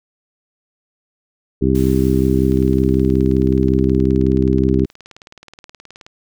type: harmonic tone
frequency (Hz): 65.41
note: C2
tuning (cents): 0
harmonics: 1 / 2 / 3 / 4 / 5 / 6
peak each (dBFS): -19 / -19 / -19 / -19 / -19 / -19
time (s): 1.61-4.86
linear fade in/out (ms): 20
type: noise with exponential decay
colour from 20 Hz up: white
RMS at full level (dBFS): -36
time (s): 1.75-4.93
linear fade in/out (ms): 1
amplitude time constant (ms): 690
type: click train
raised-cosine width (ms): 0.2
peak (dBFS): -22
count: 68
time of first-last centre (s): 2.52-6.065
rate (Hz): 18.9
effects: none